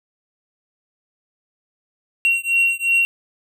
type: beating tone pair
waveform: triangle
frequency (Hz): 2741 / 2743.8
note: F7 / F7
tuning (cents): -33 / -31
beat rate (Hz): 2.8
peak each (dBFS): -17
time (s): 2.25-3.05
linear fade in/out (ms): 0
effects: none